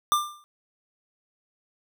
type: tone with exponential decay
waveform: square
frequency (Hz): 1191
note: D6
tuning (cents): +24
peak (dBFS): -17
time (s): 0.12-0.44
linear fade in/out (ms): 0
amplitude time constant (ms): 69
effects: none